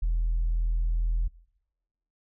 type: tone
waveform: sine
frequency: 41.2 Hz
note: E1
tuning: in tune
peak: -21 dBFS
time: 0.02-1.28 s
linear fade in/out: 10 ms
effects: noise-tail reverb RT60 1.0 s tail -24 dB re dry + tanh soft clip ceiling -20 dBFS